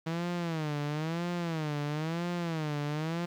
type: tone with vibrato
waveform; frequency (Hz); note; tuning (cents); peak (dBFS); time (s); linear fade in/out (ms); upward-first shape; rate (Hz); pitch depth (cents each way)
sawtooth; 160; D#3; +49; -27; 0.06-3.26; 10; sine; 1; 160
effects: low-pass 5000 Hz 12 dB/octave + 10-bit